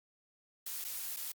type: noise with dropouts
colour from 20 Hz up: blue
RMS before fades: -40 dBFS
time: 0.66-1.32 s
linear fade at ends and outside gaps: 5 ms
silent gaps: 0.843-0.847 / 1.164-1.168 s
effects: Opus 48 kbps